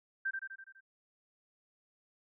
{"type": "tone with echo", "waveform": "sine", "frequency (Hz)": 1568, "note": "G6", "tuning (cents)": 0, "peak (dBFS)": -31, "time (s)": [0.25, 0.31], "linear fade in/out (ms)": 10, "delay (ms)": 83, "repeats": 6, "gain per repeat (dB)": -4, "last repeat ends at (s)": 0.808, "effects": []}